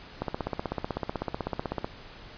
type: click train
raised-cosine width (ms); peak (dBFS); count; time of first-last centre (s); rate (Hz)
1; -15; 27; 0.22-1.845; 16
effects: pink hiss -47 dBFS RMS until 2.37 s + resampled to 11025 Hz